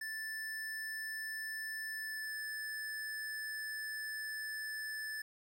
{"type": "tone with pitch glide", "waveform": "square", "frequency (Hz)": [1760, 1745.8], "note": ["A6", "A6"], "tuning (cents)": [0, -14], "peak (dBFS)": -40, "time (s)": [0.01, 5.22], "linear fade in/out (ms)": 5, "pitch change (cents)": -14, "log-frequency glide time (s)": [1.89, 2.34], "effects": ["11-bit"]}